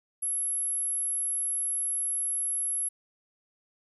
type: tone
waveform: sine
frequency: 11175 Hz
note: F9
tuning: in tune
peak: -27 dBFS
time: 0.22-2.89 s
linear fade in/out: 10 ms
effects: none